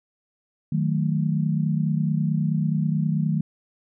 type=chord; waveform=sine; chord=D# diminished; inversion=none; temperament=equal; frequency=155.56 / 185 / 220 Hz; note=D#3 / F#3 / A3; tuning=0 / 0 / 0 cents; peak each=-22 / -26 / -27 dBFS; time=0.72-3.41 s; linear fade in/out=5 ms; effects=none